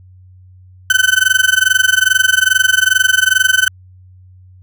35% pulse tone with amplitude modulation, 1521 Hz, F#6, 47 cents sharp, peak -4 dBFS, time 0.9-3.68 s, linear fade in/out 2 ms, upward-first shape sine, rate 22.4 Hz, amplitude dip 95%, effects added 92 Hz sine -39 dBFS peak until 4.62 s

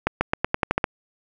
accelerating click train, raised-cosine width 0.5 ms, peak -4 dBFS, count 9, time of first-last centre 0.07-0.842 s, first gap 140 ms, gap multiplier 0.89, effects none

